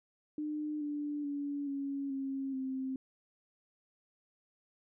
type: tone with pitch steps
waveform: sine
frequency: 301.6 / 293.5 / 285.7 / 278 / 270.6 / 263.3 Hz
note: D4 / D4 / D4 / C#4 / C#4 / C4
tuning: +46 / -1 / -48 / +5 / -42 / +11 cents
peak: -34 dBFS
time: 0.38-2.96 s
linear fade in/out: 2 ms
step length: 430 ms
effects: none